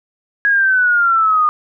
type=exponential sweep; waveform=sine; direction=down; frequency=1661.2 to 1215 Hz; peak=-10 dBFS; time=0.45-1.49 s; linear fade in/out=0 ms; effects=none